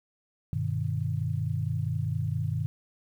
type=chord; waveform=sine; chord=G augmented; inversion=none; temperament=just; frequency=98 / 122.5 / 153.12 Hz; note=G2 / B2 / D#3; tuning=0 / -14 / -27 cents; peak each=-31 dBFS; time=0.53-2.66 s; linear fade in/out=0 ms; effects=10-bit